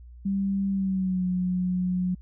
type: tone with pitch glide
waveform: sine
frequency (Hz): 196 to 181.82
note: G3 to F#3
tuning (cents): 0 to -30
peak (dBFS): -23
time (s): 0.25-2.15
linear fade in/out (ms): 10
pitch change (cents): -130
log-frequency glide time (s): 0.7-1.26
effects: added 60 Hz sine -43 dBFS peak until 2.21 s